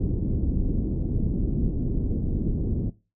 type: low-pass noise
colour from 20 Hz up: pink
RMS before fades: -25 dBFS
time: 0-2.9 s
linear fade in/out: 5 ms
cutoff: 330 Hz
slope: 24 dB/octave
effects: noise-tail reverb RT60 0.3 s tail -19 dB re dry